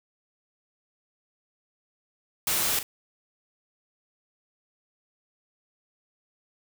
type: noise with echo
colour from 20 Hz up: white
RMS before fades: -26 dBFS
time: 2.47-2.79 s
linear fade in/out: 2 ms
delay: 40 ms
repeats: 1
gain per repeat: -10 dB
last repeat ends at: 2.83 s
effects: none